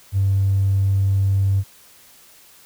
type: tone with tanh clipping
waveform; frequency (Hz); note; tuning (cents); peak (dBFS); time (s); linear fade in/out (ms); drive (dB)
triangle; 97.6; G2; -7; -14; 0.12-1.64; 50; 1
effects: white hiss -49 dBFS RMS until 2.65 s

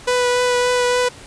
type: tone with vibrato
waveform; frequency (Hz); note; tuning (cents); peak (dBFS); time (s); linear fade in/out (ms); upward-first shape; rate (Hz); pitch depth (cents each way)
sawtooth; 493.9; B4; 0; -11; 0.07-1.09; 10; triangle; 3.5; 14
effects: pink hiss -40 dBFS RMS until 1.26 s + resampled to 22050 Hz

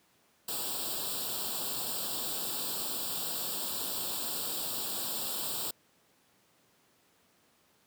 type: noise with comb filter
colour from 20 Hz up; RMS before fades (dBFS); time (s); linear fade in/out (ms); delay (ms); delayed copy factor
white; -35; 0.48-5.71; 5; 0.24; +0.9
effects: pink hiss -67 dBFS RMS until 7.86 s + high-pass 150 Hz 12 dB/octave

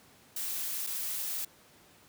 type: noise with dropouts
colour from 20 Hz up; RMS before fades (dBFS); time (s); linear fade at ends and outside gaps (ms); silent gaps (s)
blue; -35; 0.36-1.45; 5; 0.866-0.87
effects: pink hiss -59 dBFS RMS until 2.08 s + high-pass 100 Hz 12 dB/octave

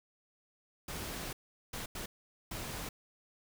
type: noise bursts at uneven times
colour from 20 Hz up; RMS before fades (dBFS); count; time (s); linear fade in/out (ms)
pink; -41; 4; 0.88-1.33 / 1.73-1.86 / 1.95-2.06 / 2.51-2.89; 5
effects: none

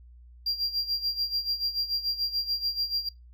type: tone with tremolo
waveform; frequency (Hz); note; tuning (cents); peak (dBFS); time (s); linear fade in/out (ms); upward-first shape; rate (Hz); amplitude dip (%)
triangle; 4759; D8; +22; -23; 0.46-3.09; 5; sine; 6.9; 80
effects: noise-tail reverb RT60 0.2 s tail -25 dB re dry + added 60 Hz sine -48 dBFS peak until 3.33 s

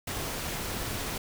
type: noise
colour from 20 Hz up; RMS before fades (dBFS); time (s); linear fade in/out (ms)
pink; -34; 0.07-1.18; 5
effects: none

